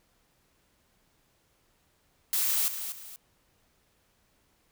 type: noise with echo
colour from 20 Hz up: blue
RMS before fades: -27 dBFS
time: 2.33-2.68 s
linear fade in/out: 0 ms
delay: 240 ms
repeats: 2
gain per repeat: -9 dB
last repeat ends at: 3.16 s
effects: pink hiss -69 dBFS RMS until 4.71 s